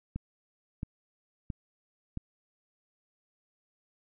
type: click train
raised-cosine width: 5 ms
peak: -22 dBFS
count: 4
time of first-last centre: 0.16-2.173 s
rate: 1.49 Hz
effects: none